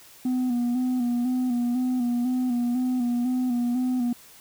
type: tone with vibrato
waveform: sine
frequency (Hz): 246.9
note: B3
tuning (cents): 0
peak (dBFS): -19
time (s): 0.25-4.13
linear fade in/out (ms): 5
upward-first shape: square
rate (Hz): 2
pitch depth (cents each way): 41
effects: tanh soft clip ceiling -21 dBFS + white hiss -50 dBFS RMS until 4.4 s